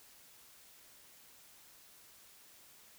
silence, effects white hiss -60 dBFS RMS until 2.98 s

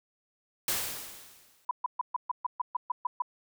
white noise with exponential decay, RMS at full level -28 dBFS, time 0.68-1.65 s, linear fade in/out 2 ms, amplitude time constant 210 ms
sine tone bursts, 987.8 Hz, B5, in tune, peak -25 dBFS, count 11, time 1.69-3.221 s, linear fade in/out 5 ms, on 21 ms, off 130 ms
effects none

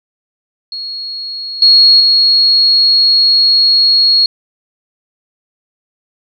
sine tone with level steps, 4311 Hz, C#8, 49 cents flat, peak -20 / -3 / -6 dBFS, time 0.72-4.26 s, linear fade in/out 2 ms, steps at 1.62 / 2 s, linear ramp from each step 2 ms, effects none

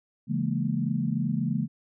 sine chord, A# half-diminished seventh, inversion first, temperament just, 139.85 / 167.82 / 209.8 / 233.1 Hz, C#3 / E3 / G#3 / A#3, +16 / +31 / +18 / 0 cents, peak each -30 dBFS, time 0.27-1.68 s, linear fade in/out 50 ms, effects none

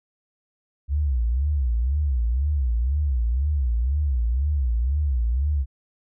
sine tone with vibrato, 65.41 Hz, C2, in tune, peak -19 dBFS, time 0.88-5.66 s, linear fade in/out 50 ms, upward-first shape sine, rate 2 Hz, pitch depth 240 cents each way, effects none

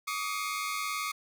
sawtooth tone cluster, 1145 / 1243 / 2148 Hz, D6 / D#6 / C7, -44 / -2 / +45 cents, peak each -32 / -32 / -34 dBFS, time 0.07-1.12 s, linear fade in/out 10 ms, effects none

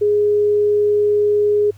sine tone, 415.3 Hz, G#4, in tune, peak -12 dBFS, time 0.01-1.71 s, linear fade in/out 10 ms, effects added 100 Hz sine -39 dBFS peak until 1.77 s + pink hiss -54 dBFS RMS until 1.77 s

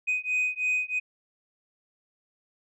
sine beating tone pair, 2499 / 2502.1 Hz, D#7 / D#7, +7 / +9 cents, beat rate 3.1 Hz, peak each -26 dBFS, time 0.07-1 s, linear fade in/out 20 ms, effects tanh soft clip ceiling -21 dBFS

